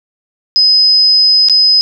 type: tone with dropouts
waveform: sine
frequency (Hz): 5040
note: D#8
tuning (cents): +21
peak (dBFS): -5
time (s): 0.56-1.81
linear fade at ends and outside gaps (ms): 0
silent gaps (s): 1.486-1.497
effects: none